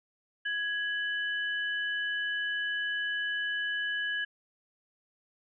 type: tone pair together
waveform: sine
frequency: 1666.7 / 2987 Hz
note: G#6 / F#7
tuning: +6 / +16 cents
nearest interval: minor seventh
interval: 1010 cents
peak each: -30 / -37 dBFS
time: 0.45-4.25 s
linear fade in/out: 10 ms
effects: none